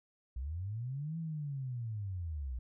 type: linear two-way sweep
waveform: sine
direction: up then down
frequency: 58.27 to 166.5 to 58.27 Hz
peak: -36 dBFS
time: 0.36-2.59 s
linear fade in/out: 5 ms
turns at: 1.18 s
effects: none